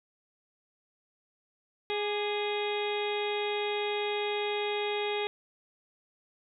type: harmonic tone with a mistuned harmonic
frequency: 415 Hz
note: G#4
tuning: 1 cent flat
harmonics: 1 / 2 / 3 / 4 / 5 / 6 / 7 / 8 / 9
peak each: -31 / -36 / -46 / -46 / -40 / -39 / -50 / -40 / -42 dBFS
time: 1.9-5.27 s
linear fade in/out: 0 ms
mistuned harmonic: 3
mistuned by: -61 cents
effects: none